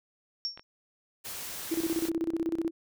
sine tone with exponential decay, 5490 Hz, F8, 31 cents flat, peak -26 dBFS, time 0.45-0.63 s, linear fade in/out 0 ms, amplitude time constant 37 ms
clicks, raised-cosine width 0.3 ms, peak -29 / -30 dBFS, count 2, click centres 0.575 / 0.595 s
white noise, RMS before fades -39 dBFS, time 1.24-2.1 s, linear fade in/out 20 ms
sine tone with tremolo, 329.6 Hz, E4, in tune, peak -25 dBFS, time 1.71-2.71 s, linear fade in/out 10 ms, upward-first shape square, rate 16 Hz, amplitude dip 80%
effects none

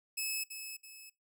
10% pulse tone with echo, 2591 Hz, E7, 30 cents flat, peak -25 dBFS, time 0.17-0.44 s, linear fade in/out 10 ms, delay 330 ms, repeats 2, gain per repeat -8 dB, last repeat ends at 1.1 s, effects noise-tail reverb RT60 0.2 s tail -21 dB re dry

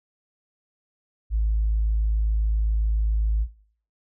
sine tone, 53.7 Hz, A1, 41 cents flat, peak -18 dBFS, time 1.3-3.47 s, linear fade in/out 50 ms, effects noise-tail reverb RT60 0.5 s tail -18 dB re dry + tanh soft clip ceiling -15 dBFS

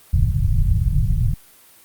pink low-pass noise, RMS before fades -17 dBFS, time 0.13-1.34 s, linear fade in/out 5 ms, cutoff 150 Hz, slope 48 dB/octave, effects white hiss -49 dBFS RMS until 1.84 s + Opus 32 kbps

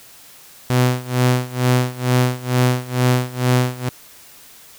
sawtooth tone with tremolo, 125.5 Hz, B2, 28 cents sharp, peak -8 dBFS, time 0.7-3.89 s, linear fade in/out 0 ms, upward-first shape sine, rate 2.2 Hz, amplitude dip 90%, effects white hiss -44 dBFS RMS until 4.78 s

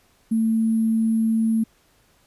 sine tone with sample-and-hold, 223.7 Hz, A3, 29 cents sharp, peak -17 dBFS, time 0.31-1.64 s, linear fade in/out 10 ms, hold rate 11025 Hz, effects pink hiss -60 dBFS RMS until 2.26 s + resampled to 32000 Hz

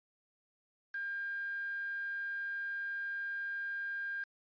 sine tone with quantisation, 1603 Hz, G6, 38 cents sharp, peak -36 dBFS, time 0.94-4.24 s, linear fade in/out 5 ms, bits 8, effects resampled to 11025 Hz

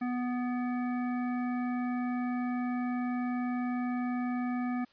harmonic tone with a mistuned harmonic, 246.9 Hz, B3, in tune, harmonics 1 / 3 / 5 / 7 / 9, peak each -30 / -40 / -44 / -47 / -49 dBFS, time 0.01-4.85 s, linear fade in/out 10 ms, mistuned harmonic 9, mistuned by +33 cents, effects white hiss -64 dBFS RMS until 4.92 s + resampled to 11025 Hz

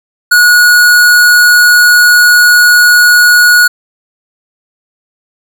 square tone, 1455 Hz, F#6, 29 cents flat, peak -3 dBFS, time 0.31-3.68 s, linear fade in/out 10 ms, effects none

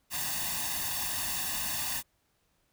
white noise with comb filter, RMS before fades -33 dBFS, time 0.1-2.03 s, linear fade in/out 50 ms, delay 1.1 ms, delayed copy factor +0.8, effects pink hiss -73 dBFS RMS until 2.72 s

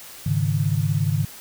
sine chord, Ab suspended fourth, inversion none, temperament equal, 103.83 / 138.59 / 155.56 Hz, Ab2 / Db3 / Eb3, 0 / 0 / 0 cents, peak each -23 dBFS, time 0.26-1.25 s, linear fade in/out 5 ms, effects white hiss -41 dBFS RMS until 1.4 s

